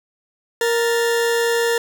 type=tone pair together; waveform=40% pulse; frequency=467 / 1763 Hz; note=A#4 / A6; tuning=+3 / +3 cents; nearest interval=octave + major seventh; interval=2300 cents; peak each=-16 / -24 dBFS; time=0.61-1.78 s; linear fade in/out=2 ms; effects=none